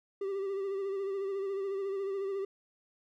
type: tone with vibrato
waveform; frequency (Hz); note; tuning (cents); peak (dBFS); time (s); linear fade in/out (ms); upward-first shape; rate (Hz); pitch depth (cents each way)
triangle; 391.9; G4; 0; -30; 0.21-2.45; 5; sine; 14; 39
effects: none